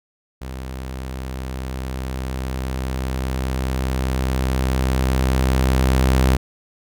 sawtooth tone with level ramp, 64.9 Hz, C2, 13 cents flat, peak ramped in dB -25 to -9 dBFS, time 0.41-6.37 s, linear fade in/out 10 ms, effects none

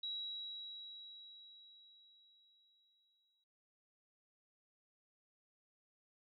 sine tone with exponential decay, 3875 Hz, B7, 34 cents flat, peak -39 dBFS, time 0.03-3.44 s, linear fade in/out 5 ms, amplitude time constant 740 ms, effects noise-tail reverb RT60 0.4 s tail -20 dB re dry

